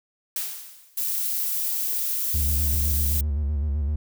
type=noise with exponential decay; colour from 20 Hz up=blue; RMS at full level=-26 dBFS; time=0.36-1.1 s; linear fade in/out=2 ms; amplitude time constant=160 ms
type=noise; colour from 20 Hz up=violet; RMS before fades=-26 dBFS; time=0.97-3.21 s; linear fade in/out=5 ms
type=tone with vibrato; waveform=triangle; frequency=72.8 Hz; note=D2; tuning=15 cents flat; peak=-20 dBFS; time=2.34-3.96 s; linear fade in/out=5 ms; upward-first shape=square; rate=7.8 Hz; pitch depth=71 cents each way
effects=none